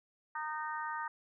harmonic tone, 307.6 Hz, D#4, 20 cents flat, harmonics 3 / 4 / 5 / 6, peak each -39 / -41 / -43 / -45 dBFS, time 0.35-1.08 s, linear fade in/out 5 ms, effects none

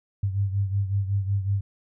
sine beating tone pair, 98 / 103.4 Hz, G2 / G#2, 0 / -7 cents, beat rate 5.4 Hz, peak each -23 / -29 dBFS, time 0.23-1.61 s, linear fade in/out 5 ms, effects none

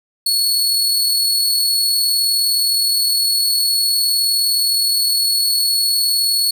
sawtooth tone with amplitude modulation, 4386 Hz, C#8, 19 cents flat, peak -10 dBFS, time 0.26-6.51 s, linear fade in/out 5 ms, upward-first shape sine, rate 39.5 Hz, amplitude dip 25%, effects none

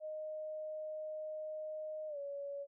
sine tone with pitch glide, 619 to 564.4 Hz, D#5 to C#5, -9 to +31 cents, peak -40 dBFS, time 0-2.67 s, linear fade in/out 50 ms, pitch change -160 cents, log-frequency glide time 2.08-2.18 s, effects none

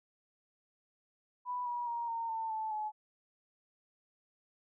sine tone with pitch steps, 987.8 / 964.1 / 941 / 918.5 / 896.4 / 875 / 854 Hz, B5 / B5 / A#5 / A#5 / A5 / A5 / G#5, 0 / -42 / +16 / -26 / +32 / -10 / +48 cents, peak -34 dBFS, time 1.45-2.92 s, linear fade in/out 50 ms, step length 210 ms, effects none

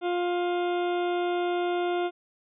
harmonic tone with a mistuned harmonic, 352.5 Hz, F4, 16 cents sharp, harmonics 1 / 2 / 3 / 4 / 6 / 7 / 8 / 9 / 10, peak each -26 / -30 / -41 / -38 / -44 / -47 / -47 / -49 / -45 dBFS, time 0.01-2.11 s, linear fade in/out 50 ms, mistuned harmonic 7, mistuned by +21 cents, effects none

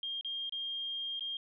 sine tone with dropouts, 3215 Hz, G7, 43 cents sharp, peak -35 dBFS, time 0.03-1.37 s, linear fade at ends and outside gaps 2 ms, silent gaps 0.211-0.247 / 0.495-0.523 / 1.195-1.207 s, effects none

